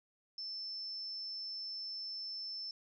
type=tone; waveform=sine; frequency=5300 Hz; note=E8; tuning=9 cents sharp; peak=-40 dBFS; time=0.38-2.71 s; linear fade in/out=2 ms; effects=none